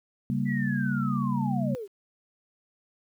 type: chord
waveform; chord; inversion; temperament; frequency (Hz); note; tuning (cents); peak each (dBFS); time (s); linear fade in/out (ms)
sine; G diminished; second; equal with one note detuned; 137.48 / 196 / 233.1; Db3 / G3 / Bb3; -14 / 0 / 0; -29; 0.3-1.75; 0
type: linear sweep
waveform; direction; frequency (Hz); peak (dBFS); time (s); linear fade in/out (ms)
sine; down; 1997 to 371.2; -33; 0.45-1.88; 50
effects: 10-bit